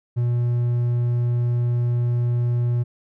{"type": "tone", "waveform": "triangle", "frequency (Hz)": 120.5, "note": "B2", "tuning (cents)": -42, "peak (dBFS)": -16, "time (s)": [0.16, 2.84], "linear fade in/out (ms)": 20, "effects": []}